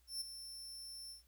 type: tone with ADSR envelope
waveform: sawtooth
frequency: 5370 Hz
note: E8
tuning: 31 cents sharp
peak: -35 dBFS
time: 0.07-1.23 s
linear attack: 140 ms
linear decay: 12 ms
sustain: -10 dB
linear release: 130 ms
effects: added 60 Hz sine -68 dBFS peak until 1.27 s + white hiss -75 dBFS RMS until 1.27 s